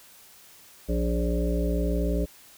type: harmonic tone with a mistuned harmonic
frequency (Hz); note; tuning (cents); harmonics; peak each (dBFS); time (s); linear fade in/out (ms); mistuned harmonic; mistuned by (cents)
58.9; A#1; +19; 1 / 3 / 5 / 7 / 9 / 10; -25 / -30 / -32 / -33 / -35 / -35; 0.88-2.26; 20; 5; -28
effects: white hiss -52 dBFS RMS until 2.57 s